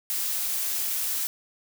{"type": "noise", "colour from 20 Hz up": "blue", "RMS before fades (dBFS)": -28, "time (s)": [0.1, 1.27], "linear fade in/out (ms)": 0, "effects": []}